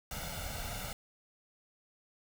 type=noise with comb filter; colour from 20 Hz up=pink; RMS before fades=-40 dBFS; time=0.11-0.93 s; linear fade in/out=2 ms; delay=1.4 ms; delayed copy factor=+0.75; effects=none